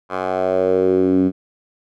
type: tone with band-pass filter sweep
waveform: 10% pulse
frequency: 93.2 Hz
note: F#2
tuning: 13 cents sharp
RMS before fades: -17 dBFS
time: 0.09-1.32 s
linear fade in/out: 50 ms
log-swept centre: 1000 to 240 Hz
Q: 3.6
effects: none